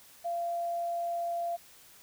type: tone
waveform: sine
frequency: 687 Hz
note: F5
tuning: 29 cents flat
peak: -30 dBFS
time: 0.24-1.57 s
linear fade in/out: 20 ms
effects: white hiss -56 dBFS RMS until 2.02 s